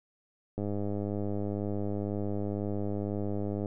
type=click train; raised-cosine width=2 ms; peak=-21 dBFS; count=315; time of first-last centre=0.58-3.658 s; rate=102 Hz; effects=none